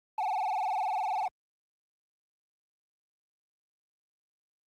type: tone with vibrato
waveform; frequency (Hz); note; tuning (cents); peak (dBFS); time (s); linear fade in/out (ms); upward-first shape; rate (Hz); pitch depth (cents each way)
triangle; 800; G5; +35; -26; 0.18-1.28; 2; sine; 20; 180
effects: Opus 24 kbps